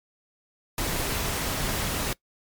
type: noise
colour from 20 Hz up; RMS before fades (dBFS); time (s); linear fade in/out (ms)
pink; -28; 0.78-2.13; 2
effects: noise-tail reverb RT60 0.1 s tail -21 dB re dry + MP3 96 kbps